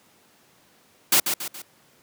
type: noise with echo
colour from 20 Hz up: white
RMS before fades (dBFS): -17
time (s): 1.12-1.2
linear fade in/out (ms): 5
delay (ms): 140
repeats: 3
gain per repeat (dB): -7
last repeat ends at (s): 1.62
effects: pink hiss -58 dBFS RMS until 2.02 s + high-pass 150 Hz 12 dB/octave